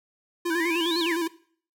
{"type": "tone with vibrato", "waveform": "square", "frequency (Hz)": 335.7, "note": "E4", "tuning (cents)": 32, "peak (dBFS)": -25, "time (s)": [0.45, 1.28], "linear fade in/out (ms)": 10, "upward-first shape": "square", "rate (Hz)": 9.8, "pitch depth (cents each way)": 57}
{"type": "exponential two-way sweep", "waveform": "sine", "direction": "up then down", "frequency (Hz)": [1468, 4425, 1468], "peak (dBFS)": -27, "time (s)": [0.5, 1.16], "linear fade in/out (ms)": 20, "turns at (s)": 0.99}
{"effects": ["noise-tail reverb RT60 0.5 s tail -18 dB re dry"]}